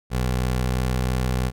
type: tone with pitch glide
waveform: 20% pulse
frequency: 62.7 to 63.1 Hz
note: B1 to B1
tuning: +27 to +38 cents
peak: -16 dBFS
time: 0.1-1.52 s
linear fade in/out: 50 ms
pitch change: +11 cents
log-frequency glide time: 0.6-0.71 s
effects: none